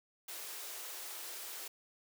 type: high-pass noise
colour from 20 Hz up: white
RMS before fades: -45 dBFS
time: 0.28-1.68 s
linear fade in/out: 5 ms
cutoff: 320 Hz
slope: 96 dB/octave
effects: none